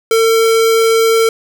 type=tone; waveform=square; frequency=451.4 Hz; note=A4; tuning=44 cents sharp; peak=-9 dBFS; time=0.11-1.29 s; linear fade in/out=2 ms; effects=none